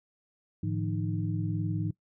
sine tone cluster, 105.9 / 149.3 / 168.8 / 308.7 Hz, G#2 / D3 / E3 / D#4, +34 / +29 / +41 / -14 cents, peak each -31 / -36 / -33 / -37 dBFS, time 0.63-1.91 s, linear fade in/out 5 ms, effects noise-tail reverb RT60 0.1 s tail -21 dB re dry

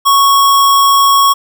sine tone with sample-and-hold, 1108.7 Hz, C#6, in tune, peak -5 dBFS, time 0.05-1.34 s, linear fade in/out 20 ms, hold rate 4410 Hz, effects none

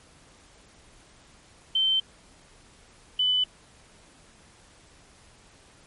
sine tone pair in turn, 3100 / 3000 Hz, G7 / F#7, -20 / +23 cents, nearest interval minor second, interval 57 cents, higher first, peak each -20 dBFS, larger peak neither, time 1.75-2 / 3.19-3.44 s, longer neither, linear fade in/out 5 ms, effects pink hiss -55 dBFS RMS until 5.86 s + MP3 48 kbps

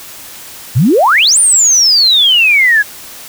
sine exponential two-way sweep, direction up then down, 103.9 to 9397 to 1634 Hz, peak -5 dBFS, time 0.75-2.83 s, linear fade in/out 20 ms, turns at 1.39 s, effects white hiss -31 dBFS RMS until 3.28 s

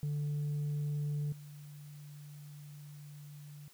sine tone with level steps, 146.83 Hz, D3, in tune, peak -30 / -47 dBFS, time 0.03-3.68 s, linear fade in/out 0 ms, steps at 1.32 s, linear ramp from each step 5 ms, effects tanh soft clip ceiling -31 dBFS + white hiss -62 dBFS RMS until 3.73 s

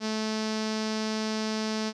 sawtooth tone with low-pass filter, 217.6 Hz, A3, 19 cents flat, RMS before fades -30 dBFS, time 0-1.93 s, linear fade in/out 50 ms, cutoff 5300 Hz, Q 3.4, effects none

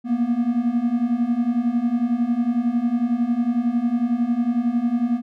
triangle beating tone pair, 231.4 / 242.4 Hz, A#3 / B3, -13 / -32 cents, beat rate 11 Hz, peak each -21 / -18 dBFS, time 0.04-5.22 s, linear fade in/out 50 ms, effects none

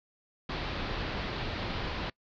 pink low-pass noise, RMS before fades -35 dBFS, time 0.49-2.1 s, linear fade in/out 5 ms, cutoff 4600 Hz, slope 48 dB/octave, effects noise-tail reverb RT60 0.1 s tail -24 dB re dry

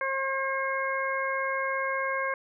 harmonic tone, 537 Hz, C5, 45 cents sharp, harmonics 1 / 2 / 3 / 4, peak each -32 / -31 / -32 / -34 dBFS, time 0.01-2.34 s, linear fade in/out 2 ms, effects none

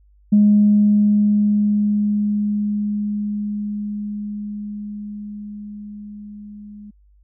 sine tone with level ramp, 207.7 Hz, G#3, in tune, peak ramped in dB -8 to -35 dBFS, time 0.32-6.91 s, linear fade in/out 10 ms, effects tanh soft clip ceiling -4 dBFS + added 50 Hz sine -50 dBFS peak until 7.23 s

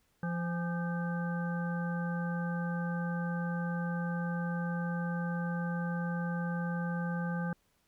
harmonic tone with a mistuned harmonic, 172.6 Hz, F3, 20 cents flat, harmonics 1 / 3 / 5 / 7 / 9, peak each -32 / -43 / -44 / -47 / -42 dBFS, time 0.23-7.53 s, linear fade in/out 2 ms, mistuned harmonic 5, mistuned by -62 cents, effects pink hiss -73 dBFS RMS until 7.87 s

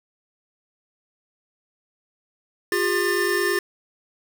square tone cluster, 354.6 / 403.5 / 1781 Hz, F4 / G#4 / A6, +26 / -50 / +21 cents, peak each -25 dBFS, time 2.72-3.59 s, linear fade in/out 2 ms, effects none

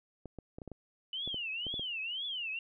clicks, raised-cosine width 2 ms, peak -30 dBFS, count 11, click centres 0.257 / 0.387 / 0.585 / 0.618 / 0.677 / 0.717 / 1.276 / 1.344 / 1.667 / 1.741 / 1.795 s
sine tone with vibrato, 2960 Hz, F#7, in tune, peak -35 dBFS, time 1.13-2.59 s, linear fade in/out 2 ms, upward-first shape triangle, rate 2 Hz, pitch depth 280 cents each way
effects none

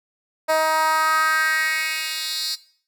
10% pulse tone with high-pass filter sweep, 315.3 Hz, D#4, 23 cents sharp, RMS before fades -21 dBFS, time 0.48-2.56 s, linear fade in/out 20 ms, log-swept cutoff 660 to 4500 Hz, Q 3.3, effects noise-tail reverb RT60 0.5 s tail -17 dB re dry

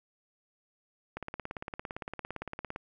click train, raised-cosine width 0.5 ms, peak -22 dBFS, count 29, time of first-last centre 1.17-2.761 s, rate 17.6 Hz, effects none

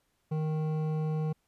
sine tone with hard clipping, 155.56 Hz, D#3, in tune, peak -30 dBFS, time 0.31-1.33 s, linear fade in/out 10 ms, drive 11 dB, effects pink hiss -75 dBFS RMS until 1.47 s + resampled to 32000 Hz

